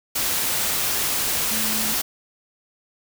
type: tone in noise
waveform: sine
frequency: 217.4 Hz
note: A3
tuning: 21 cents flat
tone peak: -31 dBFS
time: 1.51-1.94 s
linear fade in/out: 10 ms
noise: white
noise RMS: -23 dBFS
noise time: 0.15-2.02 s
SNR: -11 dB
effects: none